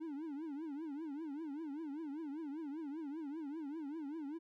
triangle tone with vibrato, 301.3 Hz, D4, 44 cents sharp, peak -39 dBFS, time 0-4.39 s, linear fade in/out 20 ms, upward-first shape triangle, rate 5.1 Hz, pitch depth 200 cents each way, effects none

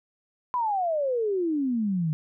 sine exponential sweep, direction down, 1018 to 150 Hz, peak -23 dBFS, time 0.54-2.13 s, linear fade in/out 0 ms, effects none

